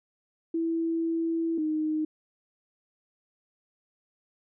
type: tone pair in turn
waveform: sine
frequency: 329.6 / 309.9 Hz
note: E4 / D#4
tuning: 0 / -7 cents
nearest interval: minor second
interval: 107 cents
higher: first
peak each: -25 dBFS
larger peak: neither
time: 0.54-1.58 / 1.58-2.05 s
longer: first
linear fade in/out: 5 ms
effects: none